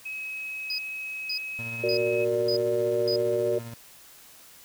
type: tone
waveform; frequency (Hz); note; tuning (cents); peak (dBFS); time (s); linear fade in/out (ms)
sine; 2555; D#7; +45; -32; 0.05-2.25; 10
type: tone bursts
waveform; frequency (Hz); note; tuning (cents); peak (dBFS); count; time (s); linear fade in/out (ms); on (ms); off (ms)
triangle; 4968; D#8; -3; -27; 5; 0.7-3.16; 2; 84; 510
type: tone with tremolo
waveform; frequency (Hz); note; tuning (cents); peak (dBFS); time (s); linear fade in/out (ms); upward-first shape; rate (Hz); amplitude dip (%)
30% pulse; 116.2; A#2; -5; -33; 1.59-3.74; 0; triangle; 15; 40
type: chord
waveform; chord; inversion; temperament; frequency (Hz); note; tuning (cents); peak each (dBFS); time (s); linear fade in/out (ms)
sine; Gb augmented; none; equal; 370 / 466.2 / 587.3; Gb4 / Bb4 / D5; 0 / 0 / 0; -27; 1.83-3.59; 10
effects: white hiss -51 dBFS RMS until 4.64 s